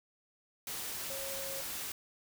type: tone in noise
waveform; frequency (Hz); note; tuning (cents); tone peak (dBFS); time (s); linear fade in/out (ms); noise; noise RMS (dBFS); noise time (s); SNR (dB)
sine; 545; C#5; -29; -43; 1.1-1.61; 2; white; -40; 0.67-1.92; -6
effects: none